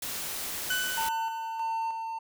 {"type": "noise", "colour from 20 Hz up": "white", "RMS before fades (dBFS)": -35, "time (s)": [0.02, 1.09], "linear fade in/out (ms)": 5}
{"type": "tone with exponential decay", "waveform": "30% pulse", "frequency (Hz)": 1500, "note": "F#6", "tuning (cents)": 23, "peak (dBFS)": -23, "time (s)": [0.7, 2.04], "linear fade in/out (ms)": 5, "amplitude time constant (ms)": 290}
{"type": "tone with tremolo", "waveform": "triangle", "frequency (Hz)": 902, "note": "A5", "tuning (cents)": 43, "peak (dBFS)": -26, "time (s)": [0.97, 2.19], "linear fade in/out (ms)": 10, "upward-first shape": "square", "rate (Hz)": 1.6, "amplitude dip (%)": 40}
{"effects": []}